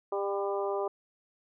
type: harmonic tone with a mistuned harmonic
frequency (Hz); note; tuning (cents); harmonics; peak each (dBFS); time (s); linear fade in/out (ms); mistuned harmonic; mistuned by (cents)
199.6; G3; +32; 2 / 3 / 4 / 5 / 6; -31 / -35 / -37 / -39 / -41; 0.12-0.88; 5; 4; -19
effects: none